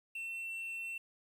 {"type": "tone", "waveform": "triangle", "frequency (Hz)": 2699, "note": "E7", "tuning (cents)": 40, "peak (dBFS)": -37, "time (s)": [0.15, 0.98], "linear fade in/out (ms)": 5, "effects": ["11-bit"]}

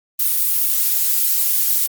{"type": "noise", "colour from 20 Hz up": "violet", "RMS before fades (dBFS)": -17, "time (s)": [0.19, 1.87], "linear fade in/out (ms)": 10, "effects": ["Opus 24 kbps"]}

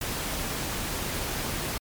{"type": "noise", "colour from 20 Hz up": "pink", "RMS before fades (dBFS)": -31, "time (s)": [0.01, 1.78], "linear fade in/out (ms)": 5, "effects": ["MP3 96 kbps"]}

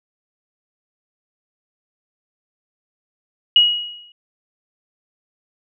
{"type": "tone with exponential decay", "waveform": "sine", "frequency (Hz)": 2900, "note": "F#7", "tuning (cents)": -35, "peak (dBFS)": -6, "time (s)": [3.56, 4.12], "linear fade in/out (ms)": 2, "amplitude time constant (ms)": 120, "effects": []}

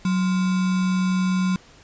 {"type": "tone with sample-and-hold", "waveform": "sine", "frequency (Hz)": 185, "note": "F#3", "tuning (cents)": 0, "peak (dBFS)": -18, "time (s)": [0.05, 1.56], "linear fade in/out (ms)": 2, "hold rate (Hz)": 1225, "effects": ["pink hiss -50 dBFS RMS until 1.83 s", "resampled to 16000 Hz"]}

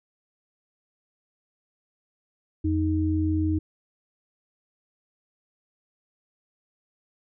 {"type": "tone pair together", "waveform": "sine", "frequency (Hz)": [86.6, 312.1], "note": ["F2", "D#4"], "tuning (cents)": [-14, 5], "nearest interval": "octave + minor seventh", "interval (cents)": 2219, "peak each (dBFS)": -24, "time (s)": [2.64, 3.59], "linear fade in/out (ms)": 10, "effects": []}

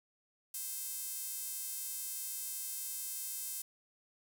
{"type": "tone with high-pass filter", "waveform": "sawtooth", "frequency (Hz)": 523, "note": "C5", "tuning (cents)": -1, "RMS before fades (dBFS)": -41, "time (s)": [0.54, 3.62], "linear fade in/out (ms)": 5, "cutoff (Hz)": 9500, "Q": 1, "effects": []}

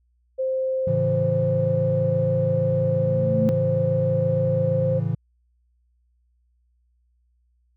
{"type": "tone", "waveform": "sine", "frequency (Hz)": 523.3, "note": "C5", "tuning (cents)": 0, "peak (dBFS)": -21, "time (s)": [0.38, 5], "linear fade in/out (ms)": 20}
{"type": "chord", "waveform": "triangle", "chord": "A major", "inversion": "none", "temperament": "equal", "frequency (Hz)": [110, 138.59, 164.81], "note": ["A2", "C#3", "E3"], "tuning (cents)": [0, 0, 0], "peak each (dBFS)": -24, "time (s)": [0.87, 5.15], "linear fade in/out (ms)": 5}
{"type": "tone with exponential growth", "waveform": "sine", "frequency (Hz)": 220, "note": "A3", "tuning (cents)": 0, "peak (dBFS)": -17, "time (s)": [2.75, 3.49], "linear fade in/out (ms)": 0, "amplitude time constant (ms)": 160}
{"effects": ["added 60 Hz sine -62 dBFS peak until 7.76 s"]}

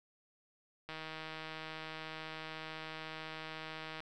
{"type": "click train", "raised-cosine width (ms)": 0.3, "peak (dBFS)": -28, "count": 493, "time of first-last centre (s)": [0.89, 4.004], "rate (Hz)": 158, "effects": []}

